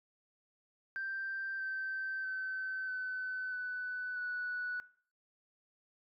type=tone with pitch steps; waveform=sine; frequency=1570 / 1551.1 / 1532.4 / 1513.9 / 1495.6 / 1477.6 Hz; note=G6 / G6 / G6 / F#6 / F#6 / F#6; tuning=+2 / -19 / -40 / +39 / +18 / -3 cents; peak=-35 dBFS; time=0.96-4.8 s; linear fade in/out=0 ms; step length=640 ms; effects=noise-tail reverb RT60 0.5 s tail -19 dB re dry + tanh soft clip ceiling -31 dBFS